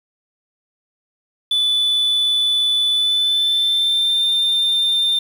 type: tone with pitch glide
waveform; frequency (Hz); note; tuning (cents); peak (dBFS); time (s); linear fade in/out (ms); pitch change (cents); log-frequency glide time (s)
sine; 3483 to 3595; A7 to A7; -18 to +36; -12; 1.51-5.19; 5; +54; 2.92-4.26
effects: tanh soft clip ceiling -13 dBFS + 7-bit